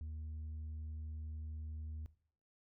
sine tone, 77.78 Hz, D#2, in tune, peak -39 dBFS, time 0.01-2.06 s, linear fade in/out 0 ms, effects noise-tail reverb RT60 0.5 s tail -18 dB re dry + tanh soft clip ceiling -41 dBFS

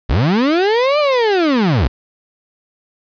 35% pulse linear two-way sweep, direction up then down, 46.67 to 608 to 46.67 Hz, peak -10 dBFS, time 0.09-1.88 s, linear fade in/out 10 ms, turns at 0.99 s, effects resampled to 11025 Hz + 7-bit

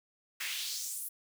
pink noise with high-pass filter sweep, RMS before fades -38 dBFS, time 0.4-1.09 s, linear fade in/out 10 ms, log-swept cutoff 1900 to 12000 Hz, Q 2.3, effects none

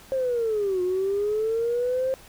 sine linear two-way sweep, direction down then up, 538 to 357.8 to 531 Hz, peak -21 dBFS, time 0.12-2.14 s, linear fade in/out 0 ms, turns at 0.82 s, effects tanh soft clip ceiling -17 dBFS + pink hiss -49 dBFS RMS until 2.28 s

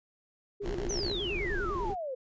sine tone with vibrato, 377.5 Hz, F#4, 35 cents sharp, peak -34 dBFS, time 0.6-1.94 s, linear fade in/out 10 ms, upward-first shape square, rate 10 Hz, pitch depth 130 cents each way
brown noise, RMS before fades -37 dBFS, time 0.61-1.96 s, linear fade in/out 50 ms
5% pulse tone bursts, 60.8 Hz, B1, 26 cents flat, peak -28 dBFS, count 4, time 0.66-1.118 s, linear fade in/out 0 ms, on 86 ms, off 38 ms
sine exponential sweep, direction down, 6300 to 493.9 Hz, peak -33 dBFS, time 0.89-2.15 s, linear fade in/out 10 ms
effects resampled to 16000 Hz

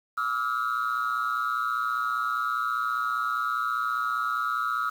sine tone cluster, 1162 / 1292 / 1407 Hz, D6 / E6 / F6, -19 / -35 / +12 cents, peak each -31 / -26 / -28 dBFS, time 0.17-4.9 s, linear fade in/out 10 ms, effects tanh soft clip ceiling -21 dBFS + 8-bit

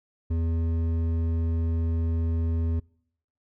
sine tone with hard clipping, 82.5 Hz, E2, 2 cents sharp, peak -25 dBFS, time 0.3-2.8 s, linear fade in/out 10 ms, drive 9 dB, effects noise-tail reverb RT60 0.7 s tail -26 dB re dry

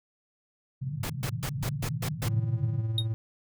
white band-pass noise, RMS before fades -33 dBFS, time 0.81-2.82 s, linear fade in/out 10 ms, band 110 to 150 Hz, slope 48 dB/octave
pink noise bursts, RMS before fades -34 dBFS, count 7, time 1.03-2.286 s, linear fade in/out 5 ms, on 68 ms, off 130 ms
triangle tone with tremolo, 111.5 Hz, A2, 23 cents sharp, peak -23 dBFS, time 2.26-3.14 s, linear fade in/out 0 ms, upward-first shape sine, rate 19 Hz, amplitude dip 45%
triangle tone with exponential decay, 3729 Hz, A#7, in tune, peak -20 dBFS, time 2.98-3.06 s, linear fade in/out 2 ms, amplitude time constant 16 ms
effects none

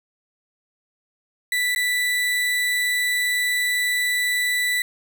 35% pulse tone with dropouts, 1975.5 Hz, B6, in tune, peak -18 dBFS, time 1.52-4.82 s, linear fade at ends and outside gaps 2 ms, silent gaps 1.749-1.76 s, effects none

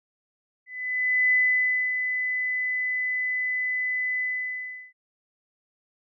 sine tone with ADSR envelope, 2006 Hz, B6, 26 cents sharp, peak -17 dBFS, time 0.66-4.93 s, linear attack 660 ms, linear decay 600 ms, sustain -7 dB, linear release 720 ms, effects none

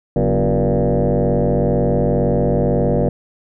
sine tone with frequency modulation, 174.61 Hz, F3, in tune, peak -12 dBFS, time 0.16-3.09 s, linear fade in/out 2 ms, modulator 102 Hz, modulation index 4.4, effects tanh soft clip ceiling -8 dBFS

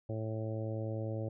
harmonic tone, 110 Hz, A2, in tune, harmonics 1 / 2 / 3 / 4 / 5 / 6 / 7, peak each -36 / -46 / -43 / -46 / -42 / -51 / -55 dBFS, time 0.09-1.29 s, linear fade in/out 5 ms, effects none

